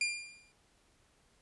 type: tone with exponential decay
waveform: sawtooth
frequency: 2398 Hz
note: D7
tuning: 36 cents sharp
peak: -24 dBFS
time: 0.01-0.52 s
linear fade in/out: 2 ms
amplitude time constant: 110 ms
effects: pink hiss -69 dBFS RMS until 1.41 s + resampled to 24000 Hz